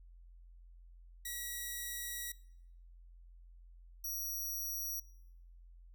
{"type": "tone pair in turn", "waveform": "5% pulse", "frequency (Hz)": [1924, 5765], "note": ["B6", "F#8"], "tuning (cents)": [-46, -46], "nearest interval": "octave + perfect fifth", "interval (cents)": 1900, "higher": "second", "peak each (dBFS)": [-29, -32], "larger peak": "first", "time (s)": [[1.25, 2.32], [4.04, 5]], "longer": "first", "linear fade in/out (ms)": 5, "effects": ["noise-tail reverb RT60 0.8 s tail -23 dB re dry", "added 43 Hz sine -54 dBFS peak until 5.94 s"]}